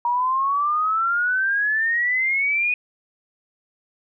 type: exponential sweep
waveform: sine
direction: up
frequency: 947 to 2489 Hz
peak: -18 dBFS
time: 0.05-2.74 s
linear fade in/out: 2 ms
effects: none